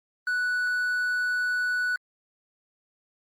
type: tone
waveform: triangle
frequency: 1480 Hz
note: F#6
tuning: in tune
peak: -22 dBFS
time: 0.27-1.96 s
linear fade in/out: 2 ms
effects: Opus 24 kbps